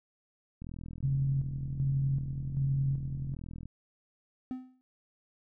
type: click train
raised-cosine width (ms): 5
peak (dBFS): -30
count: 127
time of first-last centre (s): 0.62-3.656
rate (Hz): 41.5
type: tone with tremolo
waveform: sine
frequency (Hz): 136.5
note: C#3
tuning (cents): -26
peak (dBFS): -26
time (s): 1.03-3.35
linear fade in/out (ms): 10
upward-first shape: square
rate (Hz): 1.3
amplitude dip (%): 60
type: tone with exponential decay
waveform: triangle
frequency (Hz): 256.1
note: C4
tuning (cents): -37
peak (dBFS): -29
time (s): 4.51-4.81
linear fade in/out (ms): 0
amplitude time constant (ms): 65
effects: none